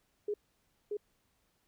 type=tone with echo; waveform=sine; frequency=415.3 Hz; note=G#4; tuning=in tune; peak=-31 dBFS; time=0.28-0.34 s; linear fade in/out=5 ms; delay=630 ms; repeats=1; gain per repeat=-2 dB; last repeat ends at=0.97 s; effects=pink hiss -75 dBFS RMS until 1.67 s